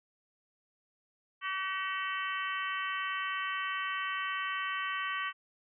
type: harmonic tone with a mistuned harmonic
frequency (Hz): 381.5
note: G4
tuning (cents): -47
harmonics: 3 / 4 / 5 / 6 / 7 / 8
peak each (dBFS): -36 / -40 / -38 / -44 / -42 / -43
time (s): 1.41-5.33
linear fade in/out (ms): 50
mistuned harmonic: 6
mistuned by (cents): -40
effects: none